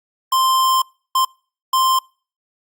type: tone bursts at uneven times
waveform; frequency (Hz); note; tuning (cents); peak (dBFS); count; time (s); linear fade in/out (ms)
square; 1046.5; C6; 0; -14; 3; 0.32-0.82 / 1.15-1.25 / 1.73-1.99; 5
effects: noise-tail reverb RT60 0.4 s tail -26 dB re dry + Opus 48 kbps